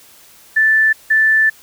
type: tone pair in turn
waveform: sine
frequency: 1760 / 1760 Hz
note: A6 / A6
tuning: 0 / 0 cents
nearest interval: unison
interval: 0 cents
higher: neither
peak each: -9 dBFS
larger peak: neither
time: 0.56-0.93 / 1.1-1.5 s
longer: second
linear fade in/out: 10 ms
effects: white hiss -45 dBFS RMS until 1.62 s